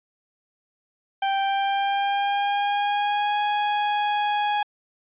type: tone with pitch glide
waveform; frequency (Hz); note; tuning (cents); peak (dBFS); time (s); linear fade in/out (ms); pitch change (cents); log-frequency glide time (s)
40% pulse; 784 to 830.6; G5 to G#5; 0 to 0; -20; 1.22-4.63; 5; +100; 1.4-3.4
effects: resampled to 8000 Hz